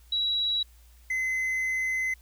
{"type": "tone pair in turn", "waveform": ["sine", "triangle"], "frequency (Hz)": [3894, 2046], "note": ["B7", "C7"], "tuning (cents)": [-25, -39], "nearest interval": "major seventh", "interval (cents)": 1114, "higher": "first", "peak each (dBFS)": -24, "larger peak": "neither", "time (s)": [[0.12, 0.63], [1.1, 2.14]], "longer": "second", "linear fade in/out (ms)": 5, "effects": ["added 59 Hz sine -52 dBFS peak until 2.21 s", "white hiss -62 dBFS RMS until 2.21 s"]}